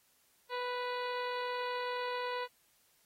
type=harmonic tone with a mistuned harmonic; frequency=493.9 Hz; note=B4; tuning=in tune; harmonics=1 / 2 / 3 / 4 / 5 / 6 / 7 / 8 / 9; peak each=-38 / -38 / -45 / -46 / -49 / -52 / -55 / -50 / -55 dBFS; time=0.49-2.48 s; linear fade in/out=50 ms; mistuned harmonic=6; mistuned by=-30 cents; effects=white hiss -70 dBFS RMS until 3.05 s + AAC 48 kbps